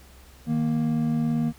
triangle tone pair together, 155.56 / 233.8 Hz, D#3 / A#3, 0 / +5 cents, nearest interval perfect fifth, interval 705 cents, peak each -24 / -21 dBFS, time 0.46-1.53 s, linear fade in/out 50 ms, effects added 66 Hz sine -49 dBFS peak until 1.58 s + pink hiss -53 dBFS RMS until 1.58 s

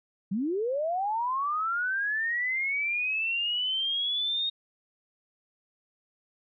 sine linear sweep, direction up, 176.8 to 3729 Hz, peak -26 dBFS, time 0.31-4.5 s, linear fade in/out 10 ms, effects none

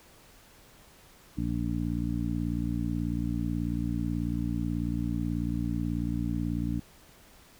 harmonic tone, 58.27 Hz, A#1, in tune, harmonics 1 / 2 / 3 / 4 / 5, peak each -34 / -34 / -34 / -34 / -34 dBFS, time 1.37-6.8 s, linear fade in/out 10 ms, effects pink hiss -56 dBFS RMS until 7.59 s

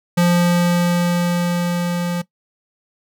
square tone with level ramp, 174.61 Hz, F3, in tune, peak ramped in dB -12 to -20 dBFS, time 0.17-2.22 s, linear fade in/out 10 ms, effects noise-tail reverb RT60 0.1 s tail -18 dB re dry

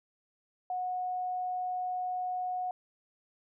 sine tone, 731 Hz, F#5, 21 cents flat, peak -31 dBFS, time 0.7-2.71 s, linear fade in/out 2 ms, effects none

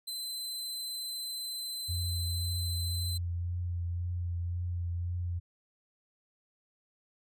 sawtooth tone, 4057 Hz, B7, 46 cents sharp, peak -33 dBFS, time 0.07-3.18 s, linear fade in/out 10 ms
sine tone with vibrato, 87.31 Hz, F2, in tune, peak -31 dBFS, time 1.88-5.4 s, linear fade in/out 20 ms, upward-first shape triangle, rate 1.9 Hz, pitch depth 25 cents each way
effects none

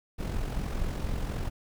brown noise with amplitude modulation, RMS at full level -29 dBFS, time 0.18-1.5 s, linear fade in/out 20 ms, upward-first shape sine, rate 44.1 Hz, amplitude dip 50%, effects none

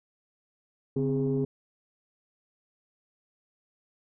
sine tone cluster, 140.6 / 261.1 / 410.7 Hz, C#3 / C4 / G#4, +25 / -3 / -19 cents, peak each -28 dBFS, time 0.96-1.45 s, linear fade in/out 5 ms, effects tanh soft clip ceiling -18 dBFS

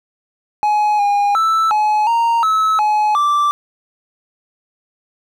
triangle tone with pitch steps, 841 / 814 / 1320 / 849 / 928 / 1296 / 847 / 1171 Hz, G#5 / G#5 / E6 / G#5 / A#5 / E6 / G#5 / D6, +22 / -35 / +2 / +38 / -8 / -30 / +34 / -5 cents, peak -10 dBFS, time 0.63-3.51 s, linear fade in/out 0 ms, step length 360 ms, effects none

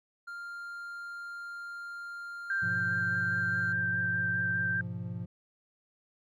triangle tone, 1396.9 Hz, F6, in tune, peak -37 dBFS, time 0.27-3.73 s, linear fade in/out 10 ms
sine tone with vibrato, 1572 Hz, G6, 4 cents sharp, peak -28 dBFS, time 2.5-4.81 s, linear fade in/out 2 ms, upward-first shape square, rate 4.9 Hz, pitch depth 8 cents each way
triangle chord, F diminished, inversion first, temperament equal, 103.83 / 123.47 / 174.61 Hz, Ab2 / Cb3 / F3, 0 / 0 / 0 cents, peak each -37 / -38 / -37 dBFS, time 2.62-5.26 s, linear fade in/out 10 ms
effects none

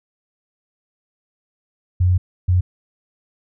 sine tone bursts at uneven times, 90.5 Hz, F#2, 38 cents flat, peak -12 dBFS, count 2, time 2-2.18 / 2.48-2.61 s, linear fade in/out 10 ms, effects none

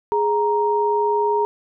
sine tone pair together, 416.5 / 935 Hz, G#4 / A#5, +5 / +5 cents, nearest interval octave + major second, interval 1400 cents, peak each -19 dBFS, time 0.12-1.45 s, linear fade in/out 0 ms, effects none

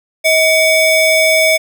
square ring-modulated tone, 1445 Hz, F#6, 41 cents flat, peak -6 dBFS, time 0.24-1.58 s, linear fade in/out 20 ms, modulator 809 Hz, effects none

